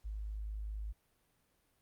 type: tone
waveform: sine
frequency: 52.5 Hz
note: G#1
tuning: 19 cents sharp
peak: -38 dBFS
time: 0.04-0.93 s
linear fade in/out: 20 ms
effects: pink hiss -75 dBFS RMS until 1.81 s + Opus 48 kbps